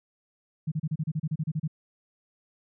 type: tone bursts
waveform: sine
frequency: 155.56 Hz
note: D#3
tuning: in tune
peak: -25 dBFS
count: 13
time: 0.67-1.678 s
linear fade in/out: 10 ms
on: 48 ms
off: 32 ms
effects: none